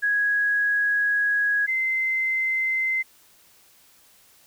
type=tone pair in turn; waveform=sine; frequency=1661.2 / 2070 Hz; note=G#6 / C7; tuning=0 / -19 cents; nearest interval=major third; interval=381 cents; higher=second; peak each=-19 / -21 dBFS; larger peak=first; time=0.02-1.67 / 1.67-3.03 s; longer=first; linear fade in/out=20 ms; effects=white hiss -56 dBFS RMS until 4.46 s